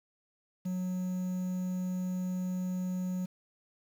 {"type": "tone with quantisation", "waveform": "triangle", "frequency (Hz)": 183.1, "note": "F#3", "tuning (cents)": -18, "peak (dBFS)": -29, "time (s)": [0.65, 3.26], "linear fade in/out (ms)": 10, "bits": 9, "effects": []}